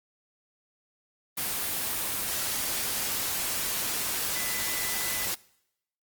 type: tone in noise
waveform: sine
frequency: 2000 Hz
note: B6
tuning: 21 cents sharp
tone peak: -37 dBFS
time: 4.35-5.26 s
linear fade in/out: 10 ms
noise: white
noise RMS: -30 dBFS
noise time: 1.37-5.35 s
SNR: -10 dB
effects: noise-tail reverb RT60 0.8 s tail -23 dB re dry + Opus 24 kbps